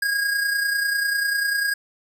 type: tone with amplitude modulation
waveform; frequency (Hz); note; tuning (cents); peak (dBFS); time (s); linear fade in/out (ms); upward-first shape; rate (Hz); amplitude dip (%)
square; 1635; G#6; -28; -19; 0.02-1.74; 5; sine; 30.1; 45
effects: none